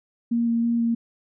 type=tone with vibrato; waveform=sine; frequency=233.1 Hz; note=A#3; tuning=in tune; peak=-19 dBFS; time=0.31-0.95 s; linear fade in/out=10 ms; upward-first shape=square; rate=3.1 Hz; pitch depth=9 cents each way; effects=none